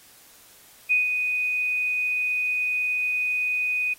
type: tone with ADSR envelope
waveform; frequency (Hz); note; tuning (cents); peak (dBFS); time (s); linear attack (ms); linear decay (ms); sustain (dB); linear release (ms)
sine; 2489; D#7; 0; -16; 0.89-3.94; 26; 150; -6; 9
effects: white hiss -52 dBFS RMS until 3.98 s + AAC 48 kbps